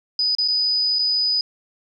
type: tone with dropouts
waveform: sine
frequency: 4978 Hz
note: D#8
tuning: in tune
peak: -17 dBFS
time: 0.19-1.41 s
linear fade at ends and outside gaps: 2 ms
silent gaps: 0.351-0.384 / 0.478-0.483 / 0.987-0.991 s
effects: none